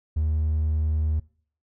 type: tone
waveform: triangle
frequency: 77.5 Hz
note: D#2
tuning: 6 cents flat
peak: -18 dBFS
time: 0.16-1.2 s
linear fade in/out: 10 ms
effects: noise-tail reverb RT60 0.5 s tail -24 dB re dry + tanh soft clip ceiling -15 dBFS